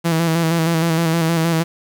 sawtooth tone with vibrato, 164.81 Hz, E3, in tune, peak -11 dBFS, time 0.04-1.64 s, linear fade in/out 20 ms, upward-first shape square, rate 6.4 Hz, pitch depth 36 cents each way, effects 7-bit

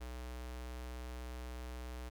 square tone with notch filter, 61.74 Hz, B1, in tune, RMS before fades -45 dBFS, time 0-2.1 s, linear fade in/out 20 ms, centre 130 Hz, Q 0.52, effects none

